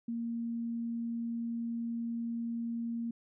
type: tone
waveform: sine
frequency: 232.6 Hz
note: A#3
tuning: 4 cents flat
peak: -33 dBFS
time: 0.08-3.11 s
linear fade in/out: 5 ms
effects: none